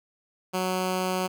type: tone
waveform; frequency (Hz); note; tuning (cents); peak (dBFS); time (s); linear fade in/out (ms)
10% pulse; 185; F#3; 0; -17; 0.53-1.28; 20
effects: none